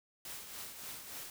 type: noise with tremolo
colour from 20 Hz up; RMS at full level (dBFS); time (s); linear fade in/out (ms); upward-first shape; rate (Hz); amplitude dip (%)
white; -44; 0.25-1.3; 2; triangle; 3.5; 55
effects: none

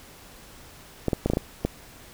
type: clicks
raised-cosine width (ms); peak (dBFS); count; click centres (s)
2; -9; 7; 1.083 / 1.132 / 1.26 / 1.3 / 1.335 / 1.371 / 1.65
effects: pink hiss -48 dBFS RMS until 2.13 s

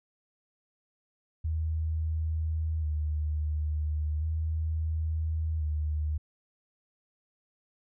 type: tone with vibrato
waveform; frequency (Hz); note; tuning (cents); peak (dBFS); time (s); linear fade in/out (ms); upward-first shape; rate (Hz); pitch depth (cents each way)
sine; 77.78; D#2; 0; -27; 1.44-6.18; 10; square; 0.36; 37
effects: none

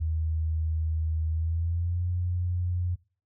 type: tone with pitch glide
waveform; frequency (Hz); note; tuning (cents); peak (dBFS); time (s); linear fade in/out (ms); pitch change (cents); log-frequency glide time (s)
sine; 79.6 to 88.83; D#2 to F2; +40 to +30; -25; 0-2.96; 20; +190; 1.3-2.06
effects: noise-tail reverb RT60 0.4 s tail -22 dB re dry

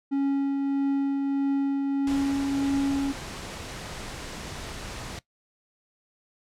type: tone with tremolo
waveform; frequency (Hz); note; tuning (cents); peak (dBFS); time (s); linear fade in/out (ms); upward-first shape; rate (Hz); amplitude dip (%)
triangle; 276.8; C#4; -2; -19; 0.11-3.13; 20; triangle; 1.6; 30
type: noise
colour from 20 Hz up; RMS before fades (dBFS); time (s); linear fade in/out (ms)
pink; -37; 2.07-5.19; 2
effects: noise-tail reverb RT60 0.1 s tail -19 dB re dry + low-pass 8000 Hz 12 dB/octave

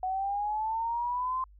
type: linear sweep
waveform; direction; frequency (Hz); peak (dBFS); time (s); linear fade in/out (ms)
sine; up; 740 to 1046.5; -28; 0.03-1.44; 2
effects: added 50 Hz sine -52 dBFS peak until 1.59 s

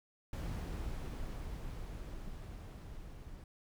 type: noise with level ramp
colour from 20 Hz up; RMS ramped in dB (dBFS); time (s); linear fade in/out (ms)
brown; -38 to -50; 0.33-3.44; 2
effects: none

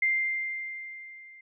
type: tone with level ramp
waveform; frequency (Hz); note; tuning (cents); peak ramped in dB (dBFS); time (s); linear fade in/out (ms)
sine; 2096; C7; +2; -21 to -48; 0.02-1.41; 5
effects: none

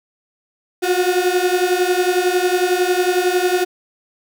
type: beating tone pair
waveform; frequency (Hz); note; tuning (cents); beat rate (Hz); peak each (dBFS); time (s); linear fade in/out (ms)
35% pulse; 356.7 / 367.7; F4 / F#4; +37 / -11; 11; -16; 0.82-3.65; 20
effects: 8-bit

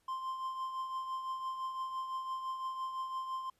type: tone with tremolo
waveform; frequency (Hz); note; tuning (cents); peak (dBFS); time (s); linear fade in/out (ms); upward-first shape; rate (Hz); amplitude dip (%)
triangle; 1046.5; C6; 0; -32; 0.08-3.5; 5; triangle; 5.9; 55
effects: pink hiss -75 dBFS RMS until 3.59 s + resampled to 32000 Hz

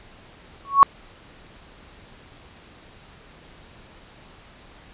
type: tone with exponential growth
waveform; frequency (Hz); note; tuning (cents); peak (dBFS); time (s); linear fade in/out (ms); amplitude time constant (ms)
sine; 1108.7; C#6; 0; -3; 0.65-0.83; 0; 37
effects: pink hiss -48 dBFS RMS until 4.93 s + resampled to 8000 Hz

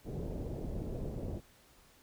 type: low-pass noise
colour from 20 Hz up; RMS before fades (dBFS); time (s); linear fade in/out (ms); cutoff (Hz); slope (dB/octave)
pink; -39; 0.04-1.41; 50; 560; 24
effects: pink hiss -63 dBFS RMS until 2.02 s

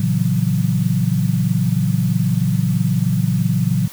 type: chord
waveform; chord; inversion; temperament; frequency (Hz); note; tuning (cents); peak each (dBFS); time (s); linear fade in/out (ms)
sine; F# dominant seventh; first; just; 115.62 / 138.75 / 166.5 / 185; A#2 / C#3 / E3 / F#3; -14 / +2 / +18 / 0; -20; 0-3.88; 5
effects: white hiss -38 dBFS RMS until 3.92 s

